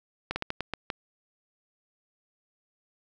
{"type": "slowing click train", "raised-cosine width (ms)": 0.3, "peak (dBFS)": -14, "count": 7, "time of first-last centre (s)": [0.31, 0.902], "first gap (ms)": 50, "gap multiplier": 1.27, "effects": []}